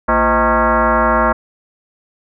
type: tone with frequency modulation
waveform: sine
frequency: 228.5 Hz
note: A#3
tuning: 34 cents flat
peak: -10 dBFS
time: 0.08-1.33 s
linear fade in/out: 10 ms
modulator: 286 Hz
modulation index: 4.6
effects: none